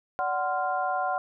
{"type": "tone cluster", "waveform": "sine", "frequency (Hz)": [582, 744, 1040, 1393], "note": ["D5", "F#5", "C6", "F6"], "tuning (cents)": [-16, 9, -11, -5], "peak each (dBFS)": [-34, -27, -32, -33], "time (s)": [0.19, 1.18], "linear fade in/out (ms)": 0, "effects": []}